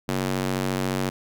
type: tone with high-pass filter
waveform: square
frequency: 47.1 Hz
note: F#1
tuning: 32 cents sharp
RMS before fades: -26 dBFS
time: 0.08-1.1 s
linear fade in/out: 10 ms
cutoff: 190 Hz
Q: 0.99
effects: none